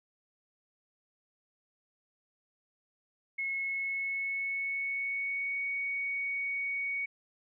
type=tone with pitch glide; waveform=sine; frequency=2180 to 2235 Hz; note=C#7 to C#7; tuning=-29 to +14 cents; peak=-31 dBFS; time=3.38-7.06 s; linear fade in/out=10 ms; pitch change=+43 cents; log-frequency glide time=3.49-5.63 s; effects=none